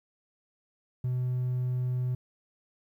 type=tone; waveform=triangle; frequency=125.8 Hz; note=B2; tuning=32 cents sharp; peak=-24 dBFS; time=1.04-2.15 s; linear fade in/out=5 ms; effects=tanh soft clip ceiling -21 dBFS + 11-bit